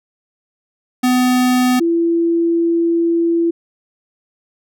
square / sine tone pair in turn, 251.3 / 336.3 Hz, B3 / E4, +30 / +35 cents, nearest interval perfect fourth, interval 505 cents, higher second, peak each -12 dBFS, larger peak neither, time 1.03-1.8 / 1.8-3.51 s, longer second, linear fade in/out 10 ms, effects none

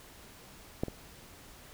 clicks, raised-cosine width 2 ms, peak -16 / -25 dBFS, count 2, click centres 0.835 / 0.883 s, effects pink hiss -53 dBFS RMS until 1.73 s

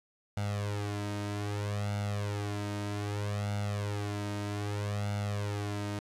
sawtooth tone with flanger, 102.8 Hz, G#2, 17 cents flat, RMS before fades -34 dBFS, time 0.37-5.99 s, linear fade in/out 0 ms, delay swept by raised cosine 1.4 to 3.2 ms, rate 0.63 Hz, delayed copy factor +0.85, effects low-pass 10000 Hz 12 dB/octave

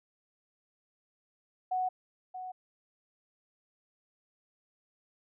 sine tone with echo, 740 Hz, F#5, in tune, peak -28 dBFS, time 1.71-1.89 s, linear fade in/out 10 ms, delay 630 ms, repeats 1, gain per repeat -10 dB, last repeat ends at 2.52 s, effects none

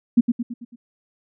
sine tone with echo, 237.6 Hz, A#3, 33 cents sharp, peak -9 dBFS, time 0.17-0.21 s, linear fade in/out 10 ms, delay 110 ms, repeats 5, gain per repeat -6 dB, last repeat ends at 0.76 s, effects none

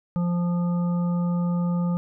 harmonic tone, 174.61 Hz, F3, in tune, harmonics 1 / 3 / 5 / 7, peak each -21 / -36 / -40 / -40 dBFS, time 0.16-1.97 s, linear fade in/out 0 ms, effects none

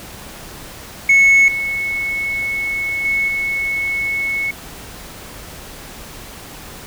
sine tone with level steps, 2200 Hz, C#7, 14 cents flat, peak -5 / -18 / -14 / -17 dBFS, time 1.09-4.51 s, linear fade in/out 5 ms, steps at 1.48 / 3.05 / 3.28 s, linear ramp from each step 2 ms, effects tanh soft clip ceiling -6 dBFS + pink hiss -35 dBFS RMS until 6.86 s

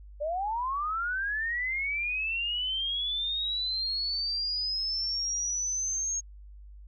sine linear sweep, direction up, 569 to 6560 Hz, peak -28 dBFS, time 0.2-6.21 s, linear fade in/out 20 ms, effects added 50 Hz sine -45 dBFS peak until 6.87 s

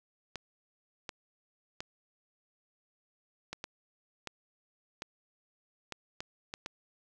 clicks, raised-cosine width 0.2 ms, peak -21 dBFS, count 11, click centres 0.357 / 1.092 / 1.805 / 3.53 / 3.641 / 4.273 / 5.021 / 5.923 / 6.205 / 6.539 / 6.661 s, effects none

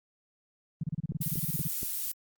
sine tone bursts, 155.56 Hz, D#3, in tune, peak -28 dBFS, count 16, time 0.81-1.675 s, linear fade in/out 5 ms, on 25 ms, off 31 ms
click train, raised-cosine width 3 ms, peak -26 dBFS, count 4, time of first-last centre 1.12-1.831 s, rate 4.22 Hz
violet noise, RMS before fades -33 dBFS, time 1.21-2.12 s, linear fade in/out 5 ms
effects Opus 32 kbps

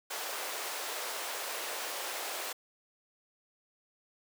pink high-pass noise, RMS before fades -38 dBFS, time 0.1-2.53 s, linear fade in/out 10 ms, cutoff 460 Hz, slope 24 dB/octave, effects none

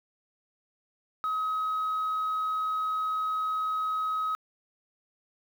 sine tone, 1271 Hz, D#6, 36 cents sharp, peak -25 dBFS, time 1.24-4.35 s, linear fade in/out 0 ms, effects tanh soft clip ceiling -24 dBFS + 9-bit

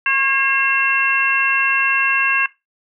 harmonic tone with a mistuned harmonic, 542 Hz, C#5, 39 cents flat, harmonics 2 / 3 / 4 / 5, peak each -23 / -18 / -24 / -18 dBFS, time 0.06-2.46 s, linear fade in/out 2 ms, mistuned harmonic 4, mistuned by -34 cents, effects noise-tail reverb RT60 0.2 s tail -17 dB re dry

